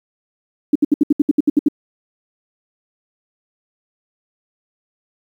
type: tone bursts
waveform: sine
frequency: 292.2 Hz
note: D4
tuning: 9 cents flat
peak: -8 dBFS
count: 11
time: 0.73-1.685 s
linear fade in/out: 5 ms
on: 25 ms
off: 68 ms
effects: 8-bit